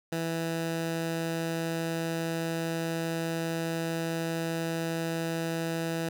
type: tone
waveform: 15% pulse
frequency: 164.81 Hz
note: E3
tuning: in tune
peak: -23 dBFS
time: 0.12-6.09 s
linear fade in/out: 5 ms
effects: none